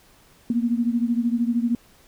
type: beating tone pair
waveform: sine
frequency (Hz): 232.5 / 245.5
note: A#3 / B3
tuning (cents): -4 / -10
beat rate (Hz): 13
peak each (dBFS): -21 / -24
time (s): 0.5-1.75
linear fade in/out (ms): 2
effects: pink hiss -55 dBFS RMS until 2.07 s